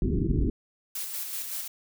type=low-pass noise; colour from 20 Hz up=pink; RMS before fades=-25 dBFS; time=0.02-0.5 s; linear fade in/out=2 ms; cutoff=400 Hz; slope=96 dB/octave
type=noise with tremolo; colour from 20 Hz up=blue; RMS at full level=-33 dBFS; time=0.95-1.68 s; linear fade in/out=5 ms; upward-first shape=square; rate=5.3 Hz; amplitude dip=35%
effects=none